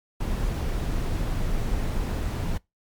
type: noise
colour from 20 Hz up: brown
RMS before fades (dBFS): -26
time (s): 0.2-2.58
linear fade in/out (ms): 10
effects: noise-tail reverb RT60 0.2 s tail -24 dB re dry + MP3 96 kbps